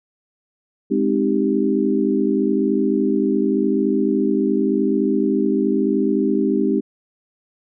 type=chord; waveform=sine; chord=Ab major seventh; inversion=none; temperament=equal; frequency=207.7 / 261.6 / 311.1 / 392 Hz; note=Ab3 / C4 / Eb4 / G4; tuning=0 / 0 / 0 / 0 cents; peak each=-21 dBFS; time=0.9-6.81 s; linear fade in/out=20 ms; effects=none